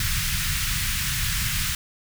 pink band-stop noise, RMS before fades -25 dBFS, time 0-1.75 s, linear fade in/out 2 ms, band 150 to 1500 Hz, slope 24 dB/octave, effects none

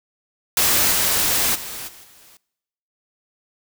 white noise with level steps, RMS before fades -17 / -19 / -32 / -44 / -49 dBFS, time 0.57-2.37 s, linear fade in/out 2 ms, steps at 0.91 / 1.54 / 1.87 / 2.03 s, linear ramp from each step 20 ms, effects noise-tail reverb RT60 0.9 s tail -23 dB re dry

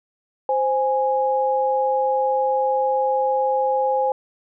sine tone pair together, 522.2 / 829 Hz, C5 / G#5, -3 / -3 cents, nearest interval minor sixth, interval 800 cents, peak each -20 dBFS, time 0.49-4.12 s, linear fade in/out 2 ms, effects none

